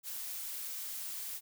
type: noise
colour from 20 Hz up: blue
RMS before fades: -41 dBFS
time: 0.03-1.41 s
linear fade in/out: 50 ms
effects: none